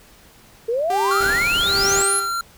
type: exponential sweep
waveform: sine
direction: up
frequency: 440 to 11320 Hz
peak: -18 dBFS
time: 0.68-2.2 s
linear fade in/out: 10 ms
type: tone with tremolo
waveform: sawtooth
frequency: 394.2 Hz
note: G4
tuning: 10 cents sharp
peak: -16 dBFS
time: 0.9-2.35 s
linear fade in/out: 2 ms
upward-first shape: sine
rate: 1.2 Hz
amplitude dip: 100%
type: tone with pitch glide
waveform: square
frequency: 1396.9 to 1372.9 Hz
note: F6 to F6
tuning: 0 to -30 cents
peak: -22 dBFS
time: 1.11-2.41 s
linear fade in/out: 2 ms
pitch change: -30 cents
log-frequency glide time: 1.9-2.25 s
type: noise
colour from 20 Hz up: pink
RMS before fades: -29 dBFS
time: 1.2-2.03 s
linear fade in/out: 10 ms
effects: pink hiss -49 dBFS RMS until 2.57 s